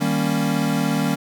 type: chord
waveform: square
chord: Eb dominant seventh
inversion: none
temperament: equal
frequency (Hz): 155.56 / 196 / 233.1 / 277.2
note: Eb3 / G3 / Bb3 / Db4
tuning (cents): 0 / 0 / 0 / 0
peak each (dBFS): -25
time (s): 0-1.16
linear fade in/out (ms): 20
effects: none